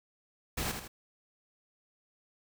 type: noise with echo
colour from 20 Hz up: pink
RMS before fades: -34 dBFS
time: 0.57-0.72 s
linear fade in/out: 10 ms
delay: 80 ms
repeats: 2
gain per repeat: -6 dB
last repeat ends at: 0.88 s
effects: none